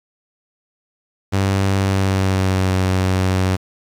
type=tone with pitch glide; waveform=sawtooth; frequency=97.3 to 93.55 Hz; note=G2 to F#2; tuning=-12 to +20 cents; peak=-11 dBFS; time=1.32-3.57 s; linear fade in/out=20 ms; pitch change=-68 cents; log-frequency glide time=1.8-2.73 s; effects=low-pass 9000 Hz 12 dB/octave + 7-bit